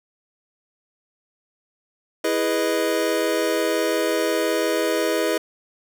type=chord; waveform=square; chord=E major seventh; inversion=none; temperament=equal; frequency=329.6 / 415.3 / 493.9 / 622.3 Hz; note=E4 / G#4 / B4 / D#5; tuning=0 / 0 / 0 / 0 cents; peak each=-26 dBFS; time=2.24-5.38 s; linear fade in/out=5 ms; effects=none